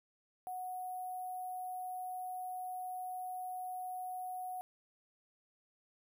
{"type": "tone with sample-and-hold", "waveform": "sine", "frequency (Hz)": 737, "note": "F#5", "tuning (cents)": -7, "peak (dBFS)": -39, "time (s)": [0.47, 4.61], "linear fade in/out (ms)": 0, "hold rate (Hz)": 11025, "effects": []}